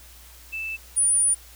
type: tone pair in turn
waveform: sine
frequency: 2640 / 9454 Hz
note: E7 / D9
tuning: +2 / +10 cents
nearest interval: octave + minor seventh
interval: 2208 cents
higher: second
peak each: -28 / -17 dBFS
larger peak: second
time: 0.52-0.77 / 0.96-1.35 s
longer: second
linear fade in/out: 20 ms
effects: added 60 Hz sine -48 dBFS peak until 1.55 s + white hiss -49 dBFS RMS until 1.55 s